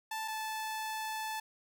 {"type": "tone pair in turn", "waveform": "sawtooth", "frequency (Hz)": [880, 873.4], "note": ["A5", "A5"], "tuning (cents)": [0, -13], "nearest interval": "unison", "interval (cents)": 13, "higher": "first", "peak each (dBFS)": [-32, -32], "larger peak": "neither", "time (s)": [[0.11, 0.28], [0.28, 1.4]], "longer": "second", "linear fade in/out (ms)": 5, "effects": []}